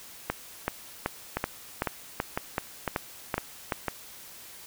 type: two click trains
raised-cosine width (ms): 0.5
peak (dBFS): -11 / -12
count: 10 / 6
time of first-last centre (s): 0.3-3.722 / 1.37-3.883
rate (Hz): 2.63 / 1.99
effects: white hiss -47 dBFS RMS until 4.66 s